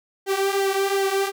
sawtooth tone with flanger, 391.7 Hz, G4, 1 cent flat, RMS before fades -22 dBFS, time 0.26-1.32 s, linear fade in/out 50 ms, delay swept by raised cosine 0.77 to 3.67 ms, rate 2.7 Hz, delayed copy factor -0.7, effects none

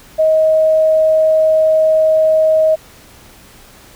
sine tone, 631 Hz, D#5, 24 cents sharp, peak -8 dBFS, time 0.18-2.76 s, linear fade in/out 20 ms, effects pink hiss -42 dBFS RMS until 3.95 s

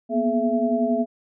sine tone cluster, 235.9 / 246.7 / 424.5 / 669 Hz, A#3 / B3 / G#4 / E5, +21 / -2 / +38 / +25 cents, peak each -25 / -23 / -28 / -23 dBFS, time 0.09-1.06 s, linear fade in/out 50 ms, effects none

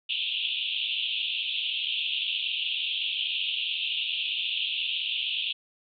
white band-pass noise, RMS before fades -30 dBFS, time 0.09-5.53 s, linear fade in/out 10 ms, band 2600 to 3600 Hz, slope 96 dB/octave, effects none

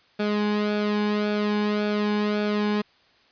sawtooth tone with flanger, 208.8 Hz, G#3, 10 cents sharp, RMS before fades -24 dBFS, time 0.19-2.82 s, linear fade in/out 10 ms, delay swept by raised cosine 1 to 1.54 ms, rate 1.8 Hz, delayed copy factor -0.65, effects white hiss -59 dBFS RMS until 3.31 s + resampled to 11025 Hz

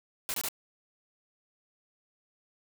white noise bursts, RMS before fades -33 dBFS, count 3, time 0.29-0.486 s, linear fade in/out 0 ms, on 50 ms, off 23 ms, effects none

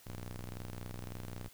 sawtooth ring-modulated tone, 61.74 Hz, B1, in tune, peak -35 dBFS, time 0.06-1.49 s, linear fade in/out 10 ms, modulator 42.7 Hz, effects white hiss -60 dBFS RMS until 1.53 s

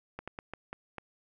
slowing click train, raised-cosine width 0.5 ms, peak -24 dBFS, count 6, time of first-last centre 0.19-0.983 s, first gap 86 ms, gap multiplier 1.31, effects none

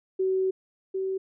sine tone pair in turn, 378 / 381.7 Hz, F#4 / G4, +37 / -46 cents, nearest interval unison, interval 17 cents, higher second, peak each -22 / -26 dBFS, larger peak first, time 0.19-0.51 / 0.94-1.18 s, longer first, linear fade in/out 10 ms, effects none

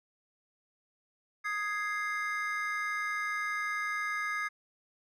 triangle chord, Ab major, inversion second, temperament equal, 1244.5 / 1661.2 / 2093 Hz, Eb6 / Ab6 / C7, 0 / 0 / 0 cents, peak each -34 dBFS, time 1.44-4.49 s, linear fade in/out 20 ms, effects none

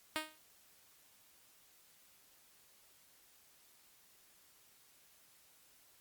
5% pulse tone with exponential decay, 311.1 Hz, D#4, in tune, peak -21 dBFS, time 0.16-0.39 s, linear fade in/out 0 ms, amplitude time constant 48 ms, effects white hiss -66 dBFS RMS until 6 s + Opus 48 kbps

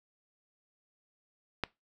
click, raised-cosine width 0.3 ms, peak -14 dBFS, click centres 1.637 s, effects noise-tail reverb RT60 0.2 s tail -21 dB re dry

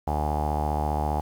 sawtooth tone with low-pass filter, 75 Hz, D2, 37 cents sharp, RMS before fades -26 dBFS, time 0.07-1.21 s, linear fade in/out 5 ms, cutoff 810 Hz, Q 8.7, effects 8-bit

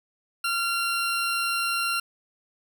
20% pulse tone, 1378 Hz, F6, 24 cents flat, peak -19 dBFS, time 0.44-2 s, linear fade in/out 5 ms, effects none

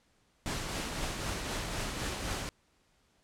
pink noise with tremolo, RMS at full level -34 dBFS, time 0.46-2.49 s, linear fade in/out 0 ms, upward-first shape triangle, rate 3.9 Hz, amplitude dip 40%, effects pink hiss -70 dBFS RMS until 3.23 s + low-pass 9000 Hz 12 dB/octave

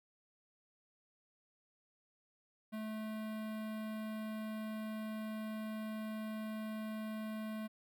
square tone with notch filter, 217.2 Hz, A3, 22 cents flat, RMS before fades -42 dBFS, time 2.72-7.68 s, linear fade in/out 20 ms, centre 6300 Hz, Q 0.69, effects none

